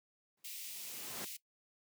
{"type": "noise with exponential growth", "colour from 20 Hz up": "pink", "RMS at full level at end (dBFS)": -42, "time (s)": [0.37, 1.25], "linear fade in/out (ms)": 5, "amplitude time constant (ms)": 190}
{"type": "high-pass noise", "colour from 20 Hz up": "white", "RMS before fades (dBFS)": -46, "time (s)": [0.44, 1.37], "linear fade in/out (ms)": 10, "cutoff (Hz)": 2100, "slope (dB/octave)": 48}
{"effects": ["noise-tail reverb RT60 0.1 s tail -18 dB re dry", "high-pass 200 Hz 12 dB/octave"]}